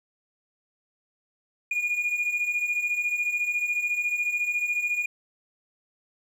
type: beating tone pair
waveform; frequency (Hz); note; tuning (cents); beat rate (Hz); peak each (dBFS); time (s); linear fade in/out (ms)
triangle; 2426 / 2440; D#7 / D#7; -44 / -34; 14; -28 / -23; 1.71-5.06; 5
effects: tanh soft clip ceiling -18 dBFS